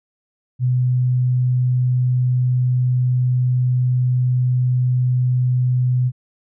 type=tone; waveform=sine; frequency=125.7 Hz; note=B2; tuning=31 cents sharp; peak=-14 dBFS; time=0.59-6.12 s; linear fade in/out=50 ms; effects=none